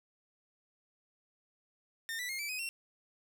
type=tone with pitch steps; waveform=sawtooth; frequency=1818 / 1971.1 / 2137 / 2317 / 2512 / 2724 Hz; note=A#6 / B6 / C7 / D7 / D#7 / F7; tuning=-44 / -4 / +36 / -24 / +16 / -44 cents; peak=-33 dBFS; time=2.09-2.69 s; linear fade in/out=0 ms; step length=100 ms; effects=none